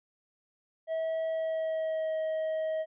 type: tone with pitch glide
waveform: triangle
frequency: 646 to 633.4 Hz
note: E5 to D#5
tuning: -35 to +31 cents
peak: -27 dBFS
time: 0.87-2.86 s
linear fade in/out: 50 ms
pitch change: -34 cents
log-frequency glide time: 1.28-2.18 s
effects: resampled to 8000 Hz